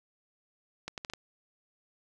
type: accelerating click train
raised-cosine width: 0.2 ms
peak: -20 dBFS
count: 5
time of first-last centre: 0.88-1.136 s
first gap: 98 ms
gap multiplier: 0.72
effects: none